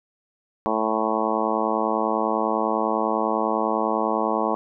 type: harmonic tone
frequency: 110 Hz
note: A2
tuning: in tune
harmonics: 2 / 3 / 4 / 5 / 6 / 7 / 8 / 9 / 10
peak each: -29 / -29 / -29 / -29 / -29 / -29 / -29 / -29 / -29 dBFS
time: 0.66-4.55 s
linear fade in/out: 0 ms
effects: none